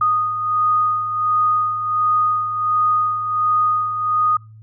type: beating tone pair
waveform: sine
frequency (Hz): 1238 / 1239.4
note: D#6 / D#6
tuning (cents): -9 / -7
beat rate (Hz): 1.4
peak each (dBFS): -16 / -24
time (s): 0.01-4.37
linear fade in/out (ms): 5
effects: noise-tail reverb RT60 0.3 s tail -26 dB re dry + added 109 Hz sine -39 dBFS peak until 4.62 s